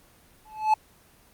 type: tone with exponential growth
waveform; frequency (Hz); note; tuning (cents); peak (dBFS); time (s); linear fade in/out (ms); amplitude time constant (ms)
triangle; 864; A5; -32; -12; 0.45-0.74; 5; 62
effects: pink hiss -57 dBFS RMS until 1.33 s + Opus 24 kbps